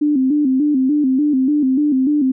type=tone with vibrato; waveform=sine; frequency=278.5 Hz; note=C#4; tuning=8 cents sharp; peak=-12 dBFS; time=0.01-2.32 s; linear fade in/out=10 ms; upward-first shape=square; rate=3.4 Hz; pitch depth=110 cents each way; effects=none